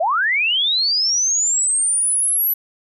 sine linear sweep, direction up, 592 to 11950 Hz, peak -15 dBFS, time 0-2.54 s, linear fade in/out 10 ms, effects none

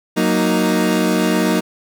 30% pulse chord, D# minor, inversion first, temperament equal, 185 / 233.1 / 311.1 Hz, F#3 / A#3 / D#4, 0 / 0 / 0 cents, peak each -16 dBFS, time 0.16-1.61 s, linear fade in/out 20 ms, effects none

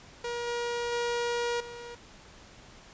sawtooth tone with level steps, 476.5 Hz, A#4, 38 cents sharp, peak -28 / -26 / -24 / -37 dBFS, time 0.24-1.95 s, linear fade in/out 5 ms, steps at 0.47 / 0.92 / 1.6 s, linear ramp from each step 5 ms, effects pink hiss -52 dBFS RMS until 2.93 s + resampled to 16000 Hz

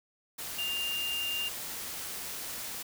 sine tone in noise, 2800 Hz, F7, 4 cents sharp, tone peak -31 dBFS, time 0.58-1.49 s, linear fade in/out 10 ms, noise white, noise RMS -39 dBFS, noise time 0.38-2.83 s, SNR +5 dB, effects none

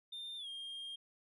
sine tone with pitch glide, 3611 to 3217 Hz, A7 to G7, +44 to +44 cents, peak -40 dBFS, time 0.12-0.96 s, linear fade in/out 10 ms, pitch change -200 cents, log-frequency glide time 0.37-0.48 s, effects tanh soft clip ceiling -42 dBFS

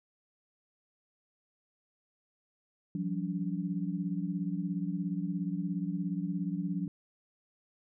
sine tone cluster, 172.5 / 189.5 / 286.7 Hz, F3 / F#3 / D4, -21 / +42 / -42 cents, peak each -34 / -35 / -38 dBFS, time 2.95-6.88 s, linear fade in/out 2 ms, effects none

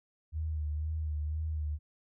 sine tone with vibrato, 77 Hz, D#2, 17 cents flat, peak -31 dBFS, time 0.32-1.79 s, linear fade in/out 50 ms, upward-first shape sine, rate 2 Hz, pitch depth 45 cents each way, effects none

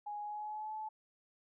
sine tone with pitch glide, 830.6 to 864.9 Hz, G#5 to A5, 0 to -30 cents, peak -39 dBFS, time 0.06-0.89 s, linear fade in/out 10 ms, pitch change +70 cents, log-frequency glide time 0.21-0.74 s, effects none

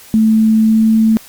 sine tone with pitch glide, 220 to 221.4 Hz, A3 to A3, 0 to +11 cents, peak -7 dBFS, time 0.14-1.17 s, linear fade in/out 0 ms, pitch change +11 cents, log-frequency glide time 0.64-0.84 s, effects white hiss -39 dBFS RMS until 1.28 s + Opus 48 kbps

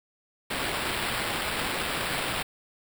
white noise with sample-and-hold, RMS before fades -30 dBFS, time 0.5-2.43 s, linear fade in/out 10 ms, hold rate 6300 Hz, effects none

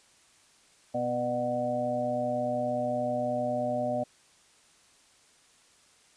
harmonic tone with a mistuned harmonic, 123.47 Hz, B2, in tune, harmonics 1 / 2 / 4 / 5 / 6, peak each -40 / -34 / -41 / -29 / -34 dBFS, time 0.94-4.04 s, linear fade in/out 10 ms, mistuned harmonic 5, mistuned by -37 cents, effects white hiss -61 dBFS RMS until 6.16 s + resampled to 22050 Hz

